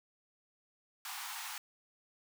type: high-pass noise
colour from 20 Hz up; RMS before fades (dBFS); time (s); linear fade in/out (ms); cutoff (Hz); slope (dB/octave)
pink; -43; 1.05-1.58; 2; 760; 96
effects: none